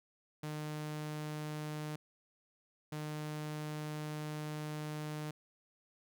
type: tone bursts at uneven times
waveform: sawtooth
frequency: 151.9 Hz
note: D#3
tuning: 41 cents flat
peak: -35 dBFS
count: 2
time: 0.43-1.96 / 2.92-5.31 s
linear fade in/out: 5 ms
effects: none